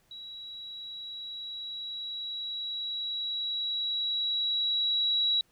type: tone with level ramp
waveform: sine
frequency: 3890 Hz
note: B7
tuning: 27 cents flat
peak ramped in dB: -41 to -23 dBFS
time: 0.11-5.41 s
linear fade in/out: 2 ms
effects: pink hiss -68 dBFS RMS until 5.51 s